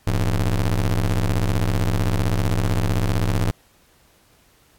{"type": "ring-modulated tone", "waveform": "35% pulse", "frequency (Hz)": 65.6, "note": "C2", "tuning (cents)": 5, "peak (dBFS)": -13, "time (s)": [0.07, 3.51], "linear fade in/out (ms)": 0, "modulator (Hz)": 40.6, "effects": ["pink hiss -57 dBFS RMS until 4.78 s", "AAC 64 kbps"]}